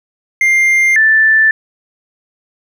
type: tone pair in turn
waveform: triangle / sine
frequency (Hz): 2100 / 1763.3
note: C7 / A6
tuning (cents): +6 / +3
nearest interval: minor third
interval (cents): 303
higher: first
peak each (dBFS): -6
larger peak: neither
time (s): 0.41-0.96 / 0.96-1.51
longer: neither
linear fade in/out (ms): 2
effects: none